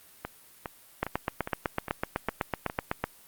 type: two click trains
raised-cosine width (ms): 0.5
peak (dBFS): -18 / -11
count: 7 / 17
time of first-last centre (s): 0.25-2.699 / 1.03-3.04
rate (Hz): 2.45 / 7.96
effects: white hiss -55 dBFS RMS until 3.27 s + Opus 32 kbps

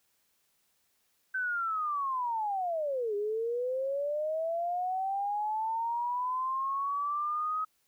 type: linear two-way sweep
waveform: sine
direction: down then up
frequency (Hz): 1544 to 403.4 to 1271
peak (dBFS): -29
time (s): 1.34-7.65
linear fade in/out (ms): 10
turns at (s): 3.15
effects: white hiss -73 dBFS RMS until 7.87 s

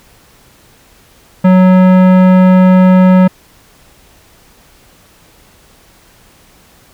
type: tone with tanh clipping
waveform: sine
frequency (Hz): 185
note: F#3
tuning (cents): 0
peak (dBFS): -5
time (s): 1.44-3.28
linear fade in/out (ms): 10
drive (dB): 17
effects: pink hiss -45 dBFS RMS until 6.93 s

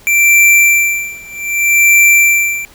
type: tone with tremolo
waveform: square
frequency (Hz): 2349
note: D7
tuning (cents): 0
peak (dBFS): -5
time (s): 0.07-2.65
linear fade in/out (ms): 0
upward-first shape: sine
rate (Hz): 0.64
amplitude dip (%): 95
effects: pink hiss -42 dBFS RMS until 2.74 s

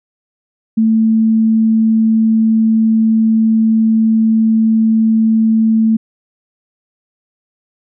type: tone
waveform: sine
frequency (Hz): 222.1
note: A3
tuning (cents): +16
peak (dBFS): -8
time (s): 0.77-5.97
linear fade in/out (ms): 10
effects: none

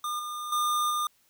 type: tone with level steps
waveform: square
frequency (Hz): 1209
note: D6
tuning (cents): +50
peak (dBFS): -30 / -34 / -25 / -27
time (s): 0.04-1.07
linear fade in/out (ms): 2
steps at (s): 0.19 / 0.52 / 0.9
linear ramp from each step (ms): 5
effects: white hiss -66 dBFS RMS until 1.29 s

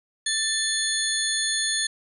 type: tone cluster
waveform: sine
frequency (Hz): 1774 / 3481 / 4304 / 6640 / 9510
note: A6 / A7 / C8 / G#8 / D9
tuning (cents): +14 / -19 / +48 / -1 / +21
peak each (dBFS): -29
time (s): 0.26-1.87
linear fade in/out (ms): 5
effects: none

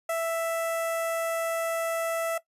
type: tone with notch filter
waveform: sawtooth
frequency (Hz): 661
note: E5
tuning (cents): +5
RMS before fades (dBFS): -28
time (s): 0.09-2.38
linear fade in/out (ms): 5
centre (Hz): 4200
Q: 0.74
effects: noise-tail reverb RT60 0.1 s tail -17 dB re dry + resampled to 32000 Hz

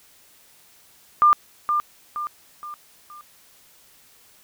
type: tone with echo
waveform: sine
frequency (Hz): 1199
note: D6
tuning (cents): +36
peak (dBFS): -11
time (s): 1.22-1.33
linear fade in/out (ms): 0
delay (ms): 470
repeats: 4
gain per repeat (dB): -7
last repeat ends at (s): 3.21
effects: white hiss -54 dBFS RMS until 4.43 s

